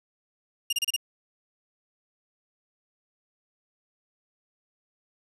sawtooth tone bursts, 2823 Hz, F7, 18 cents sharp, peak -20 dBFS, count 5, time 0.7-0.964 s, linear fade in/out 5 ms, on 28 ms, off 31 ms, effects resampled to 32000 Hz

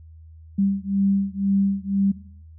sine beating tone pair, 196 / 198 Hz, G3 / G3, 0 / +18 cents, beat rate 2 Hz, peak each -22 dBFS, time 0.58-2.12 s, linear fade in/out 10 ms, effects noise-tail reverb RT60 0.7 s tail -19 dB re dry + added 80 Hz sine -42 dBFS peak until 2.58 s

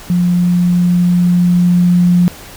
sine tone with level ramp, 176.7 Hz, F3, 21 cents sharp, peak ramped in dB -9 to -6 dBFS, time 0.1-2.28 s, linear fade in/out 0 ms, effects pink hiss -34 dBFS RMS until 2.56 s

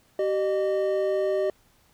triangle tone pair together, 384.4 / 610.2 Hz, G4 / D#5, -34 / -34 cents, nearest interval minor sixth, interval 800 cents, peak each -23 dBFS, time 0.19-1.5 s, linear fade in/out 2 ms, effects pink hiss -62 dBFS RMS until 1.93 s

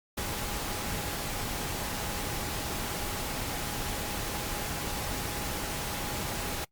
sine tone in noise, 827 Hz, G#5, 8 cents flat, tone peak -44 dBFS, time 0.17-6.65 s, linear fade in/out 10 ms, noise pink, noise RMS -34 dBFS, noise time 0.17-6.65 s, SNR -13 dB, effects noise-tail reverb RT60 0.1 s tail -24 dB re dry + Opus 48 kbps

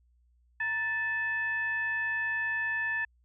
sine tone with frequency modulation, 1760 Hz, A6, in tune, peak -28 dBFS, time 0.6-3.05 s, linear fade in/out 5 ms, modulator 825 Hz, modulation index 0.43, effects added 60 Hz sine -63 dBFS peak until 3.24 s

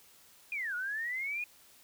sine linear two-way sweep, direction down then up, 2479 to 1417 to 2479 Hz, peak -33 dBFS, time 0.52-1.44 s, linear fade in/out 2 ms, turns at 0.75 s, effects white hiss -60 dBFS RMS until 1.83 s

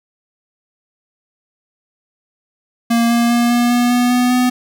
square tone with pitch steps, 233.1 / 235.4 / 237.7 / 240.1 / 242.4 / 244.8 / 247.2 / 249.7 Hz, A#3 / A#3 / A#3 / B3 / B3 / B3 / B3 / B3, 0 / +17 / +34 / -49 / -32 / -15 / +2 / +19 cents, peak -12 dBFS, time 2.9-4.5 s, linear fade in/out 10 ms, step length 200 ms, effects none

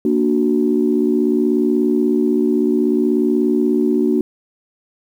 sine chord, Bb augmented, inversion none, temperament equal, 233.1 / 293.7 / 370 Hz, Bb3 / D4 / F#4, 0 / 0 / 0 cents, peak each -17 dBFS, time 0.05-4.21 s, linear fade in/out 2 ms, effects tanh soft clip ceiling -3 dBFS + 8-bit

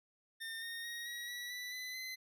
25% pulse tone with pitch steps, 1815 / 1845.7 / 1876.8 / 1908.5 / 1940.8 / 1973.6 / 2007 / 2041 Hz, A#6 / A#6 / A#6 / A#6 / B6 / B6 / B6 / C7, -47 / -18 / +11 / +40 / -31 / -2 / +27 / -44 cents, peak -38 dBFS, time 0.4-2.16 s, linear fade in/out 20 ms, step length 220 ms, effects none

